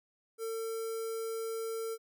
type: tone with notch filter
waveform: square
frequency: 450 Hz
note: A4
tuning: 39 cents sharp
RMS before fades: -37 dBFS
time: 0.38-1.98 s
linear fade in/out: 50 ms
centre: 2800 Hz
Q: 0.84
effects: none